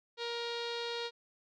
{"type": "tone with low-pass filter", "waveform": "sawtooth", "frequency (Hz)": 470.6, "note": "A#4", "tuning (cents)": 16, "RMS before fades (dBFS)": -38, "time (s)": [0.17, 1.11], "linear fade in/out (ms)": 50, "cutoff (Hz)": 4000, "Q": 4.6, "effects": []}